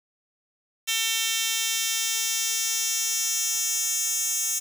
10% pulse tone with high-pass filter sweep, 450 Hz, A4, 39 cents sharp, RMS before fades -26 dBFS, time 0.87-4.6 s, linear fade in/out 20 ms, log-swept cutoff 3800 to 6900 Hz, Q 2.2, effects 7-bit

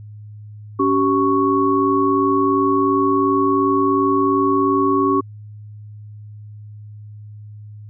sine tone cluster, 281.2 / 384 / 1109 Hz, C#4 / G4 / C#6, +25 / -36 / 0 cents, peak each -18 dBFS, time 0.79-5.21 s, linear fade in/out 10 ms, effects added 105 Hz sine -34 dBFS peak until 7.89 s

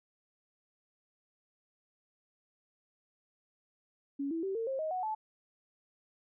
sine tone with pitch steps, 279.6 / 328.7 / 386.4 / 454.2 / 533.9 / 627.7 / 737.9 / 867.4 Hz, C#4 / E4 / G4 / A#4 / C5 / D#5 / F#5 / A5, +15 / -5 / -25 / -45 / +35 / +15 / -5 / -25 cents, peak -32 dBFS, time 4.19-5.15 s, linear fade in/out 10 ms, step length 120 ms, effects none

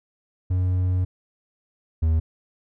triangle tone pair in turn, 91.5 / 80.16 Hz, F#2 / E2, -19 / -48 cents, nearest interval major second, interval 229 cents, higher first, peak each -17 / -15 dBFS, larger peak second, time 0.5-1.05 / 2.02-2.2 s, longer first, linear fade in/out 10 ms, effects none

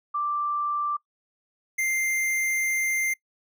sine / square tone pair in turn, 1176 / 2095 Hz, D6 / C7, +2 / +2 cents, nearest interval minor seventh, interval 1000 cents, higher second, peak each -24 dBFS, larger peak neither, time 0.14-0.97 / 1.78-3.14 s, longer second, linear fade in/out 10 ms, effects noise-tail reverb RT60 0.1 s tail -22 dB re dry

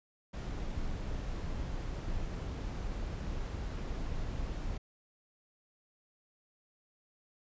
brown noise, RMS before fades -37 dBFS, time 0.33-4.78 s, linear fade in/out 10 ms, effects resampled to 16000 Hz

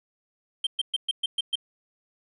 triangle tone bursts, 3149 Hz, G7, 7 cents sharp, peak -21 dBFS, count 7, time 0.64-1.556 s, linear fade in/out 5 ms, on 28 ms, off 120 ms, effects resampled to 24000 Hz

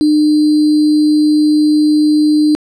sine tone with sample-and-hold, 302.3 Hz, D#4, 50 cents flat, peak -7 dBFS, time 0.01-2.55 s, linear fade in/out 0 ms, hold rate 4410 Hz, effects low-pass 7000 Hz 12 dB/octave

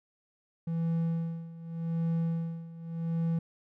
triangle tone with tremolo, 165.7 Hz, E3, 9 cents sharp, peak -24 dBFS, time 0.67-3.39 s, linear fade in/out 5 ms, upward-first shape sine, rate 0.85 Hz, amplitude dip 85%, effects none

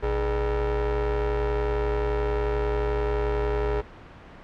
40% pulse ring-modulated tone, 181.1 Hz, F#3, 37 cents flat, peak -19 dBFS, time 0.02-3.82 s, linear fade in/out 20 ms, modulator 236 Hz, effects pink hiss -45 dBFS RMS until 4.43 s + low-pass 2000 Hz 12 dB/octave

